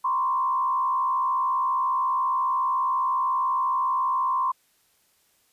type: tone with frequency modulation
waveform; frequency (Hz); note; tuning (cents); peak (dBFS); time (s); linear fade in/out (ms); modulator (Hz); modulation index
sine; 1046.5; C6; 0; -21; 0.04-4.52; 10; 67.2; 0.86
effects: white hiss -65 dBFS RMS until 5.52 s + resampled to 32000 Hz